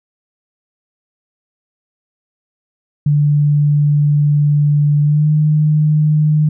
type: tone with pitch glide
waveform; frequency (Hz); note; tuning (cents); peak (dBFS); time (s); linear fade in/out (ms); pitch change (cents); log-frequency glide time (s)
sine; 146.83 to 152.27; D3 to D#3; 0 to -37; -9; 3.06-6.49; 5; +63; 5.02-5.29
effects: none